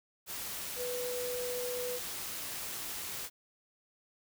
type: tone in noise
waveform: sine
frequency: 493.9 Hz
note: B4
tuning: in tune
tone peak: -35 dBFS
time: 0.76-2 s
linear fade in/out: 50 ms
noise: white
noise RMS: -40 dBFS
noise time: 0.26-3.3 s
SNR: +2 dB
effects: none